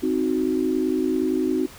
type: chord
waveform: sine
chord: C diminished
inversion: none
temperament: equal with one note detuned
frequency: 261.6 / 312.4 / 370 Hz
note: C4 / Eb4 / Gb4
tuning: 0 / +7 / 0 cents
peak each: -24 dBFS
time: 0.02-1.67 s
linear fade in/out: 20 ms
effects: pink hiss -44 dBFS RMS until 1.78 s